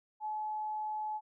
sine tone, 856 Hz, A5, 48 cents flat, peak -34 dBFS, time 0.2-1.21 s, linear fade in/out 50 ms, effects none

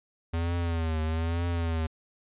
square tone with vibrato, 82.41 Hz, E2, in tune, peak -27 dBFS, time 0.33-1.87 s, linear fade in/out 10 ms, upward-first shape triangle, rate 1.1 Hz, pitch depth 91 cents each way, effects resampled to 8000 Hz

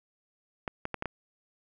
clicks, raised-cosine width 0.5 ms, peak -17 dBFS, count 5, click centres 0.678 / 0.854 / 0.943 / 1.024 / 1.057 s, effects none

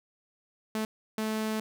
sawtooth tone bursts at uneven times, 217.8 Hz, A3, 17 cents flat, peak -25 dBFS, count 2, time 0.75-0.85 / 1.18-1.6 s, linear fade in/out 2 ms, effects none

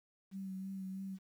sine tone with vibrato, 191.3 Hz, G3, 42 cents flat, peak -40 dBFS, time 0.31-1.19 s, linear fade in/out 50 ms, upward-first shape sine, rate 3.1 Hz, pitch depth 24 cents each way, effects 11-bit

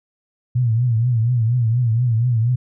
sine tone with vibrato, 118 Hz, A#2, 22 cents sharp, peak -14 dBFS, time 0.55-2.56 s, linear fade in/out 10 ms, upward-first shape triangle, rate 4.2 Hz, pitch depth 140 cents each way, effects none

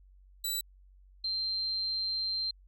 15% pulse / sine tone pair in turn, 3954 / 4148 Hz, B7 / C8, +1 / -16 cents, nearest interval minor second, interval 83 cents, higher second, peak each -24 / -30 dBFS, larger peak first, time 0.44-0.61 / 1.24-2.51 s, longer second, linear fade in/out 5 ms, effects added 47 Hz sine -55 dBFS peak until 2.67 s

